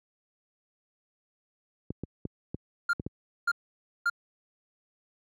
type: clicks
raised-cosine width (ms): 3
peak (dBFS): -20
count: 6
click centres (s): 1.905 / 2.036 / 2.253 / 2.545 / 2.998 / 3.065
type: tone bursts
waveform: triangle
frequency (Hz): 1400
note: F6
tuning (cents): +4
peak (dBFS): -21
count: 3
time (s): 2.89-4.099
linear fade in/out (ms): 5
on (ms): 43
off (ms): 540
effects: high-pass 80 Hz 12 dB/octave